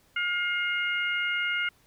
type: harmonic tone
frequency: 711 Hz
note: F5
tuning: 31 cents sharp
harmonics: 2 / 3 / 4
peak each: -29 / -29 / -33 dBFS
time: 0.16-1.69 s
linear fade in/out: 5 ms
effects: pink hiss -63 dBFS RMS until 1.86 s